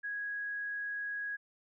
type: tone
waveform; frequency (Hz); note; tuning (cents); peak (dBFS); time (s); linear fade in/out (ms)
sine; 1658; G#6; -3; -35; 0.03-1.37; 20
effects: none